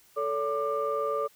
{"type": "tone cluster", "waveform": "sine", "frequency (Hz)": [441, 569, 1191], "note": ["A4", "C#5", "D6"], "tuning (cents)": [4, 45, 24], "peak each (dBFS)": -30, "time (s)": [0.16, 1.28], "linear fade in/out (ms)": 20, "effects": ["tanh soft clip ceiling -18 dBFS", "white hiss -60 dBFS RMS until 1.35 s"]}